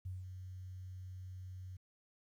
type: tone with ADSR envelope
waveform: sine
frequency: 92.5 Hz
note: F#2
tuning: in tune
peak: -39 dBFS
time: 0.05-1.77 s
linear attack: 10 ms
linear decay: 180 ms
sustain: -6 dB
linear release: 8 ms
effects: 12-bit